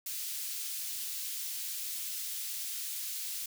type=high-pass noise; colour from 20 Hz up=white; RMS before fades=-38 dBFS; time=0.06-3.46 s; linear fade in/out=5 ms; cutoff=3200 Hz; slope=12 dB/octave; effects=none